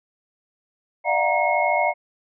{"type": "tone cluster", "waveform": "sine", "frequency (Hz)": [599, 688, 741, 939, 2167], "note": ["D5", "F5", "F#5", "A#5", "C#7"], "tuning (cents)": [34, -26, 2, 12, -40], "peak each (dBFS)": -24, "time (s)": [1.04, 1.94], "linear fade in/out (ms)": 50, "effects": []}